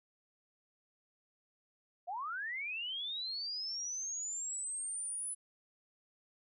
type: linear sweep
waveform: sine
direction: up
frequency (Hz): 660 to 10100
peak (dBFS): -37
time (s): 2.07-5.35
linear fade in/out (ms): 20
effects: none